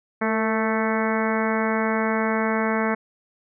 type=harmonic tone with a mistuned harmonic; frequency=220 Hz; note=A3; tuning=in tune; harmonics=1 / 2 / 3 / 4 / 5 / 6 / 7 / 8 / 9 / 10; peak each=-24 / -27 / -29 / -30 / -31 / -32 / -32 / -33 / -34 / -34 dBFS; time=0.21-2.95 s; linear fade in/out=10 ms; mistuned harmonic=2; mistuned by=+33 cents; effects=none